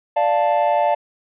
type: chord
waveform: triangle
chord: D minor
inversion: none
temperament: equal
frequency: 587.3 / 698.5 / 880 Hz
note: D5 / F5 / A5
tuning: 0 / 0 / 0 cents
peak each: -17 dBFS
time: 0.16-0.95 s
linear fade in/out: 10 ms
effects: tanh soft clip ceiling -4 dBFS + resampled to 8000 Hz